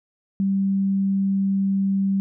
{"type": "tone", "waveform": "sine", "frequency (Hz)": 195.1, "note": "G3", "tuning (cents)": -8, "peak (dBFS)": -18, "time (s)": [0.4, 2.2], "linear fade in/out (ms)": 0, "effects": []}